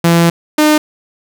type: tone pair in turn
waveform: sawtooth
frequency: 168.9 / 304 Hz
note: E3 / D#4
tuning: +42 / -40 cents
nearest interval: minor seventh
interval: 1018 cents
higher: second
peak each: -3 dBFS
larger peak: neither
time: 0.04-0.3 / 0.58-0.78 s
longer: first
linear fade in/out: 5 ms
effects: none